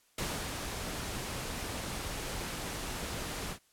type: noise with ADSR envelope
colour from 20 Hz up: pink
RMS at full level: -34 dBFS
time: 0.18-3.59 s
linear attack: 4 ms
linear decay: 290 ms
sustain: -4 dB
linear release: 90 ms
effects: white hiss -68 dBFS RMS until 3.72 s + low-pass 12000 Hz 12 dB/octave